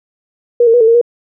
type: tone with pitch steps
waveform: sine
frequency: 479 / 455.9 / 485.6 / 444.4 / 461.5 / 477.1 Hz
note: A#4 / A#4 / B4 / A4 / A#4 / A#4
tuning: +47 / -39 / -29 / +17 / -17 / +40 cents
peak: -5 dBFS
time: 0.6-1.014 s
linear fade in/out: 5 ms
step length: 69 ms
effects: none